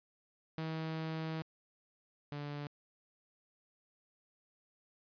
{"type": "tone pair in turn", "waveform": "sawtooth", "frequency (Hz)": [160, 145.46], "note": ["D#3", "D3"], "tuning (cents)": [49, -16], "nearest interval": "major second", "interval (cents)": 165, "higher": "first", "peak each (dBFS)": [-33, -36], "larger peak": "first", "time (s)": [[0.58, 1.42], [2.32, 2.67]], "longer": "first", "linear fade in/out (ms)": 0, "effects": ["resampled to 11025 Hz"]}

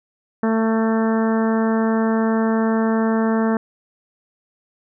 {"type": "harmonic tone", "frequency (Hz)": 223.1, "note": "A3", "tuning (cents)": 24, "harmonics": [1, 2, 3, 4, 5, 6, 7, 8], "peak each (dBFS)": [-17, -23, -27, -29, -31, -33, -34, -35], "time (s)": [0.43, 3.57], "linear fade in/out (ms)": 2, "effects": []}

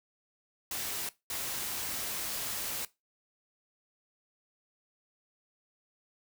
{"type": "noise bursts at uneven times", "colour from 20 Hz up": "white", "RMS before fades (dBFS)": -36, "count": 2, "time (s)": [[0.71, 1.09], [1.3, 2.85]], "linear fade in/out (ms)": 2, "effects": ["noise-tail reverb RT60 0.2 s tail -18 dB re dry"]}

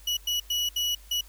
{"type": "tone bursts at uneven times", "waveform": "35% pulse", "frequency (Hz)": 2932, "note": "F#7", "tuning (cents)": -16, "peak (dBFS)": -23, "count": 5, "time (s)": [[0.07, 0.17], [0.27, 0.4], [0.5, 0.69], [0.76, 0.95], [1.11, 1.21]], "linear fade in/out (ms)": 5, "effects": ["added 50 Hz sine -48 dBFS peak until 1.28 s", "white hiss -55 dBFS RMS until 1.28 s"]}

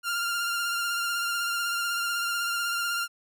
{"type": "tone with vibrato", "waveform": "sawtooth", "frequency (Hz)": 1395, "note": "F6", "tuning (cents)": -2, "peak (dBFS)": -23, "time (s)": [0.03, 3.08], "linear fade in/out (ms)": 50, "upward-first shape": "triangle", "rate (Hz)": 16, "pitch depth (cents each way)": 29, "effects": []}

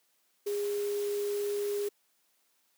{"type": "tone in noise", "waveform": "sine", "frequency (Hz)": 409, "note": "G#4", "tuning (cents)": -26, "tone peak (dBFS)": -29, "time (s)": [0.46, 1.89], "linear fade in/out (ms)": 10, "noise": "white", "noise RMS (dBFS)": -45, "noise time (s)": [0.46, 1.89], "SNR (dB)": 13, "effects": ["white hiss -72 dBFS RMS until 2.77 s", "high-pass 200 Hz 12 dB/octave"]}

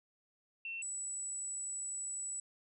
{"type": "tone pair in turn", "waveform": "sine", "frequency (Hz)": [2700, 7892], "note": ["E7", "B8"], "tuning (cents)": [41, -2], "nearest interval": "octave + perfect fifth", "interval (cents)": 1857, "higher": "second", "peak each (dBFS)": [-39, -38], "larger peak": "second", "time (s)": [[0.65, 0.82], [0.82, 2.4]], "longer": "second", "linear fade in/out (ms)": 2, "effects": []}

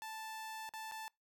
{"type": "tone with dropouts", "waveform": "sawtooth", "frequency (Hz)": 880, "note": "A5", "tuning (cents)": 0, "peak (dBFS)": -40, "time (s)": [0.02, 1.08], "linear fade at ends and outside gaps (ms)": 0, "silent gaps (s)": [[0.691, 0.737], [0.913, 0.92]], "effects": ["noise-tail reverb RT60 0.2 s tail -25 dB re dry"]}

